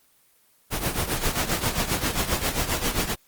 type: noise with tremolo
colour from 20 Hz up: pink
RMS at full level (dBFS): -22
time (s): 0.7-3.16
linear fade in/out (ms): 50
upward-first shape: triangle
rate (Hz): 7.5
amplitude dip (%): 80
effects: white hiss -61 dBFS RMS until 3.27 s + Opus 24 kbps